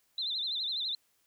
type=tone with vibrato; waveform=sine; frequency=3821 Hz; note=A#7; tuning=42 cents sharp; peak=-31 dBFS; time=0.18-0.95 s; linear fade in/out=2 ms; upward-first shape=sine; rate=12 Hz; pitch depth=150 cents each way; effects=white hiss -72 dBFS RMS until 1.26 s